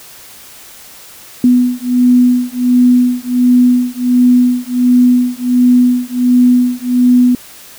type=beating tone pair; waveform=sine; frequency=246.9 / 248.3 Hz; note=B3 / B3; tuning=0 / +9 cents; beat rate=1.4 Hz; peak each=-10 dBFS; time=1.44-7.35 s; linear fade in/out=2 ms; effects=white hiss -36 dBFS RMS until 7.78 s